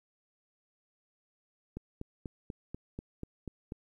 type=click train; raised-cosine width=3 ms; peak=-26 dBFS; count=9; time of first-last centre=1.77-3.721 s; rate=4.1 Hz; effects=11-bit